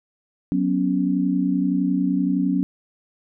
sine chord, F# suspended fourth, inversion none, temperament just, 185 / 246.7 / 277.5 Hz, F#3 / B3 / C#4, 0 / -2 / +2 cents, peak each -22 / -25 / -21 dBFS, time 0.52-2.63 s, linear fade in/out 0 ms, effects none

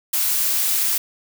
blue noise, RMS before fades -20 dBFS, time 0.13-0.98 s, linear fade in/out 5 ms, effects none

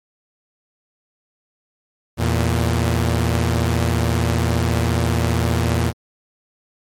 sawtooth tone pair together, 82.41 / 116.22 Hz, E2 / A#2, 0 / -5 cents, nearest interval tritone, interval 595 cents, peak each -15 dBFS, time 2.17-5.93 s, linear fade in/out 50 ms, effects MP3 64 kbps

